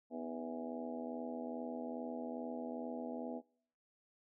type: harmonic tone with a mistuned harmonic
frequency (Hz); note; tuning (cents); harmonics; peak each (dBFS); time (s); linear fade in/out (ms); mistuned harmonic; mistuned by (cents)
82.41; E2; 0; 3 / 4 / 5 / 6 / 7 / 8 / 9 / 10; -43 / -50 / -53 / -47 / -54 / -47 / -58 / -53; 0.1-3.42; 50; 4; -78
effects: noise-tail reverb RT60 0.6 s tail -25 dB re dry